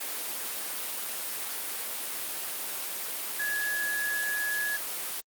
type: tone in noise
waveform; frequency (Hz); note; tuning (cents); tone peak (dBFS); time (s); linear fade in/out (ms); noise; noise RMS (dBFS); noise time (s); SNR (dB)
sine; 1685; G#6; +25; -28; 3.39-4.77; 10; white; -34; 0-5.21; +3
effects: high-pass 300 Hz 12 dB/octave + Opus 32 kbps